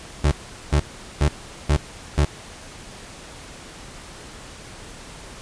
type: tone bursts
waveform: 30% pulse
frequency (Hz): 73.2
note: D2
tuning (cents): -5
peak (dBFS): -12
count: 5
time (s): 0.24-2.25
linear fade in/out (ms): 5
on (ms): 74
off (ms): 410
effects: pink hiss -40 dBFS RMS until 5.41 s + resampled to 22050 Hz